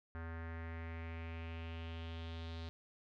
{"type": "tone with low-pass filter sweep", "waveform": "square", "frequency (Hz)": 82.41, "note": "E2", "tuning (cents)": 0, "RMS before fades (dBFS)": -45, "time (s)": [0.15, 2.69], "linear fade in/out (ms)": 0, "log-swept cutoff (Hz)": [1600, 4000], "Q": 3.4, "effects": []}